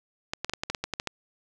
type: clicks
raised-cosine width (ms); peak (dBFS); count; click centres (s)
0.2; -12; 11; 0.335 / 0.446 / 0.496 / 0.536 / 0.635 / 0.7 / 0.748 / 0.84 / 0.937 / 0.999 / 1.073
effects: none